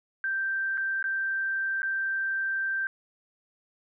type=tone with dropouts; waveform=sine; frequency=1568 Hz; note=G6; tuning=in tune; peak=-26 dBFS; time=0.24-2.87 s; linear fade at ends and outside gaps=1 ms; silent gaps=0.774-0.778 / 1.027-1.041 / 1.82-1.83 s; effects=none